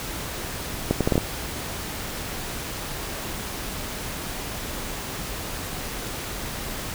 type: accelerating click train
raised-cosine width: 2 ms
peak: -6 dBFS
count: 6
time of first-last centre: 0.91-1.179 s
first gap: 97 ms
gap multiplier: 0.7
effects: pink hiss -32 dBFS RMS until 6.94 s